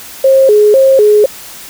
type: tone with vibrato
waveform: sine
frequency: 473.9 Hz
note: A#4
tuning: 28 cents sharp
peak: -3 dBFS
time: 0.24-1.26 s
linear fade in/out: 5 ms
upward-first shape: square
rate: 2 Hz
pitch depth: 210 cents each way
effects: white hiss -30 dBFS RMS until 1.69 s